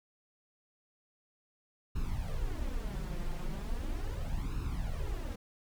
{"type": "noise with flanger", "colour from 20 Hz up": "brown", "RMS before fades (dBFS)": -35, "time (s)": [1.95, 5.36], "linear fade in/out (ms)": 10, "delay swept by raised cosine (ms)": [0.75, 5.75], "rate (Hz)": 0.38, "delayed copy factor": 0.75, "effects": []}